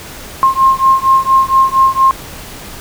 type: beating tone pair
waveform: sine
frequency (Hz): 1063 / 1067.3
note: C6 / C6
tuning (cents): +27 / +34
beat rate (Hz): 4.3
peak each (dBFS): -10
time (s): 0.43-2.11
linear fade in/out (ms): 0
effects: pink hiss -30 dBFS RMS until 2.8 s

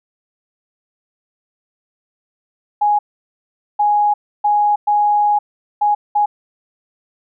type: tone bursts at uneven times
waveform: sine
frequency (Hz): 830.6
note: G#5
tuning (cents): 0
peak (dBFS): -11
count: 6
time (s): 2.81-2.99 / 3.79-4.14 / 4.44-4.76 / 4.87-5.39 / 5.81-5.95 / 6.15-6.26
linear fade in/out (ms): 10
effects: none

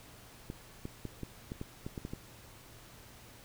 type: clicks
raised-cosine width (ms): 3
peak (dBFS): -26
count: 10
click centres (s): 0.501 / 0.854 / 1.053 / 1.233 / 1.519 / 1.614 / 1.865 / 1.978 / 2.051 / 2.135
effects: added 116 Hz sine -61 dBFS peak until 3.44 s + pink hiss -55 dBFS RMS until 3.44 s

